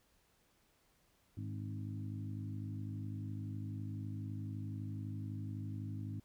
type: harmonic tone with a mistuned harmonic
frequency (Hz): 51.91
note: G#1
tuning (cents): 0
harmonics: 2 / 3 / 4 / 5 / 6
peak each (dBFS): -41 / -50 / -50 / -49 / -53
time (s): 1.37-6.2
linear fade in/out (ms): 5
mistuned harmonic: 5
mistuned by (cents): +27
effects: pink hiss -73 dBFS RMS until 6.24 s